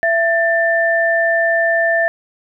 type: tone pair together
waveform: sine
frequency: 668 / 1780 Hz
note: E5 / A6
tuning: +23 / +20 cents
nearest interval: octave + perfect fourth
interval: 1697 cents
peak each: -15 dBFS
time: 0.03-2.08 s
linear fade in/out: 0 ms
effects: none